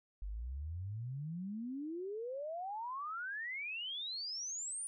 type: exponential sweep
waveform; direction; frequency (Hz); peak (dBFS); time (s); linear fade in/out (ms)
sine; up; 46.67 to 9610; -39; 0.22-4.87; 0
effects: none